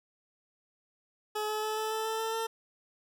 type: tone with pitch steps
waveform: 20% pulse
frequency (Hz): 425.5 / 429 / 432.4 / 435.9 / 439.5 / 443.1 / 446.7 / 450.3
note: G#4 / A4 / A4 / A4 / A4 / A4 / A4 / A4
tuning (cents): +42 / -44 / -30 / -16 / -2 / +12 / +26 / +40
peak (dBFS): -26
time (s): 1.35-2.47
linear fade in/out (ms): 10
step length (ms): 140
effects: none